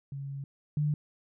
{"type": "tone pair in turn", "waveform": "sine", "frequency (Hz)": [138.59, 148.88], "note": ["C#3", "D3"], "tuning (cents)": [0, 24], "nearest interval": "minor second", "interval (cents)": 124, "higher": "second", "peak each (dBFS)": [-35, -25], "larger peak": "second", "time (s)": [[0.12, 0.44], [0.77, 0.94]], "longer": "first", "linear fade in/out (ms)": 2, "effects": []}